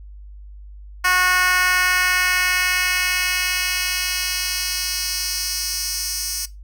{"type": "tone with high-pass filter sweep", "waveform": "10% pulse", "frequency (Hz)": 365.1, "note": "F#4", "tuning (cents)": -23, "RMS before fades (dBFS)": -21, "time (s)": [1.04, 6.46], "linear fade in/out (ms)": 10, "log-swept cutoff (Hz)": [1300, 6300], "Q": 1.4, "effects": ["noise-tail reverb RT60 0.2 s tail -18 dB re dry", "added 50 Hz sine -36 dBFS peak until 6.63 s"]}